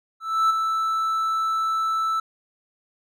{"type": "tone with ADSR envelope", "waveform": "triangle", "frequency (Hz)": 1318.5, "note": "E6", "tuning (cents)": 0, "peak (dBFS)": -13, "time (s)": [0.2, 2.2], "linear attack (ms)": 300, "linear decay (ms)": 12, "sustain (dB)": -6, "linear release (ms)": 5, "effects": []}